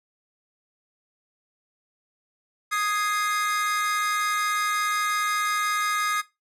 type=chord; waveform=45% pulse; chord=Ab major; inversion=second; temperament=equal; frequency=1244.5 / 1661.2 / 2093 Hz; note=Eb6 / Ab6 / C7; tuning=0 / 0 / 0 cents; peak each=-25 / -30 / -30 dBFS; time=2.71-6.22 s; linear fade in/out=20 ms; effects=noise-tail reverb RT60 0.2 s tail -17 dB re dry + low-pass 12000 Hz 12 dB/octave